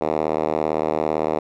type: tone with band-pass filter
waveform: 5% pulse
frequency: 77.78 Hz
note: D#2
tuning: in tune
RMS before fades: -22 dBFS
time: 0.01-1.39 s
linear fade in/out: 5 ms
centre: 520 Hz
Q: 1.1
effects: none